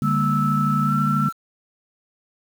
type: tone with pitch glide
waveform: sine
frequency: 1312 to 1342.7 Hz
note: E6 to E6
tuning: -9 to +31 cents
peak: -21 dBFS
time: 0.02-1.33 s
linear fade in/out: 50 ms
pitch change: +40 cents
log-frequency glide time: 0.85-0.91 s
type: chord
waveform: sine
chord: G minor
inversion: second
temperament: equal with one note detuned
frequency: 146.83 / 200.9 / 233.1 Hz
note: D3 / G3 / Bb3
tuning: 0 / +43 / 0 cents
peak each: -21 / -23 / -24 dBFS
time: 0.02-1.29 s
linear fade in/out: 2 ms
effects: tanh soft clip ceiling -8 dBFS + 7-bit